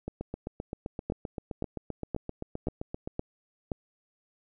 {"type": "two click trains", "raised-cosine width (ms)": 2, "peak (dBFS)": [-21, -17], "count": [24, 6], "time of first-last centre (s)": [[0.08, 3.075], [1.1, 3.718]], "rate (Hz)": [7.68, 1.91], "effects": []}